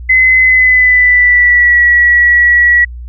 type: tone with pitch glide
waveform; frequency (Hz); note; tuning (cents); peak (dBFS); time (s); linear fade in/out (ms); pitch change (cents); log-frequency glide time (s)
sine; 2038 to 1931.4; C7 to B6; -46 to -39; -4; 0.09-2.85; 10; -93; 0.4-1.8
effects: added 60 Hz sine -23 dBFS peak until 3.08 s